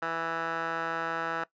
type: tone with band-pass filter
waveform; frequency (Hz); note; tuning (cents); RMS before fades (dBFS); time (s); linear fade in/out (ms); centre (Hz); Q
15% pulse; 164.8; E3; 0; -32; 0.02-1.44; 5; 1200; 5.9
effects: noise-tail reverb RT60 0.1 s tail -19 dB re dry + resampled to 16000 Hz